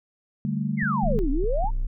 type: chord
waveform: sine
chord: D suspended fourth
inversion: none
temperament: equal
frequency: 146.83 / 196 / 220 Hz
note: D3 / G3 / A3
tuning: 0 / 0 / 0 cents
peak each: -28 dBFS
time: 0.45-1.19 s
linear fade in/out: 0 ms
type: exponential two-way sweep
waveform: sine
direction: down then up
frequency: 2217 to 261.6 to 949 Hz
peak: -24 dBFS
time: 0.77-1.71 s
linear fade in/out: 50 ms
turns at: 1.3 s
type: click train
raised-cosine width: 5 ms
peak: -23 dBFS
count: 5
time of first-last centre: 0.83-1.643 s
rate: 4.92 Hz
type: tone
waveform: triangle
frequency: 30.87 Hz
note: B0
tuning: in tune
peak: -20 dBFS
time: 1.03-1.87 s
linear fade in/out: 10 ms
effects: none